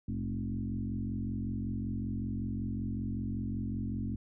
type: tone with frequency modulation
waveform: sine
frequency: 160.7 Hz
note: E3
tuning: 44 cents flat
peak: -32 dBFS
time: 0.08-4.16 s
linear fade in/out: 5 ms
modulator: 45.3 Hz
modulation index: 2.5
effects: none